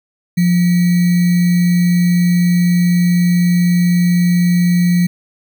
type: tone with sample-and-hold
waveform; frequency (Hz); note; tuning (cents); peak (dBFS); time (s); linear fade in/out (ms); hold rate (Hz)
sine; 176; F3; +14; -9; 0.37-5.07; 10; 2100
effects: none